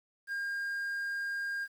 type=tone with quantisation; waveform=triangle; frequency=1611 Hz; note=G6; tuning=47 cents sharp; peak=-31 dBFS; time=0.27-1.68 s; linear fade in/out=50 ms; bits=10; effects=none